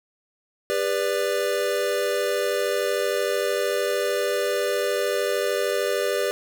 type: chord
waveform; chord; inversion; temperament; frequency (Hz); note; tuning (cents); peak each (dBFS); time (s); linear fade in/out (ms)
square; G major; none; equal with one note detuned; 400.9 / 493.9 / 587.3; G4 / B4 / D5; +39 / 0 / 0; -27; 0.7-6.31; 0
effects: none

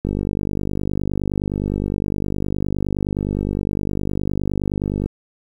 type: click train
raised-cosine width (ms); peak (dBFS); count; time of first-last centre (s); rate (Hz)
3; -9; 250; 0.05-5.06; 49.7
effects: 8-bit

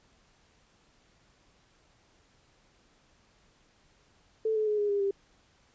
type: tone with pitch steps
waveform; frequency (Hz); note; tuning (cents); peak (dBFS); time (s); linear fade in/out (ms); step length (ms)
sine; 440.3 / 431 / 421.9 / 413 / 404.2 / 395.7; A4 / A4 / G#4 / G#4 / G#4 / G4; +1 / -36 / +27 / -10 / -47 / +16; -25; 4.45-5.11; 5; 110
effects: pink hiss -65 dBFS RMS until 5.74 s + resampled to 16000 Hz

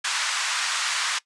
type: band-pass noise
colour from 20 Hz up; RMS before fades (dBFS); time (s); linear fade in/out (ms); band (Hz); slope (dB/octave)
pink; -26; 0.04-1.19; 10; 1100 to 8200; 24
effects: noise-tail reverb RT60 0.1 s tail -20 dB re dry + resampled to 24000 Hz

